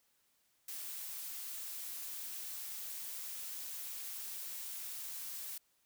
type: noise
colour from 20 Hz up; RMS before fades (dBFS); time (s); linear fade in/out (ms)
blue; -44; 0.68-5.58; 5
effects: white hiss -75 dBFS RMS until 5.85 s